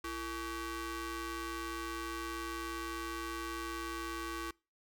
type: ring-modulated tone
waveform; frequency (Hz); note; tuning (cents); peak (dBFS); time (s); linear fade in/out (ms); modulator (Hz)
sawtooth; 396.3; G4; +19; -31; 0.04-4.51; 5; 733
effects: noise-tail reverb RT60 0.3 s tail -24 dB re dry